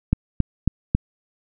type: click train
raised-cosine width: 5 ms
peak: -4 dBFS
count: 4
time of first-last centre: 0.13-0.95 s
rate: 3.66 Hz
effects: none